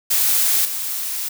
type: noise with level steps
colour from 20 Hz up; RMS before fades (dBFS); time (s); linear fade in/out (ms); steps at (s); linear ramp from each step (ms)
blue; -17 / -25; 0.1-1.29; 10; 0.65; 2
effects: none